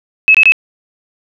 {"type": "tone bursts", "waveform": "sine", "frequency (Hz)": 2585, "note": "E7", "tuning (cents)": -34, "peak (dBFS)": -3, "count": 3, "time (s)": [0.28, 0.521], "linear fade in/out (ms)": 0, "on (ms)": 65, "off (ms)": 23, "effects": []}